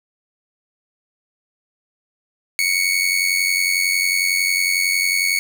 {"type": "tone with amplitude modulation", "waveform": "sawtooth", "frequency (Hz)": 2217, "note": "C#7", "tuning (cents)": 0, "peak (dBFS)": -10, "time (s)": [2.59, 5.39], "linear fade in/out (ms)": 0, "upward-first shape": "sine", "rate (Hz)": 91, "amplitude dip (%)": 65, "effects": []}